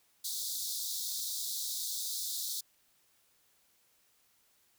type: high-pass noise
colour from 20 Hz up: pink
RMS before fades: -37 dBFS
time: 0.24-2.61 s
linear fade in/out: 10 ms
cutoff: 3600 Hz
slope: 96 dB/octave
effects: white hiss -70 dBFS RMS until 4.78 s